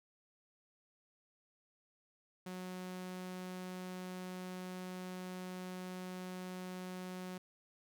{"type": "tone", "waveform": "sawtooth", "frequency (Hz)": 183.3, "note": "F#3", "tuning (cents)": -16, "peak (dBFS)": -39, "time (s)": [2.46, 7.38], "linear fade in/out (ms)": 5, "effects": []}